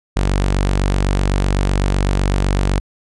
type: tone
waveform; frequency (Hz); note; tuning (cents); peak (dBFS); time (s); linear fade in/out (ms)
sawtooth; 47.92; G1; -39; -10; 0.16-2.8; 10
effects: resampled to 22050 Hz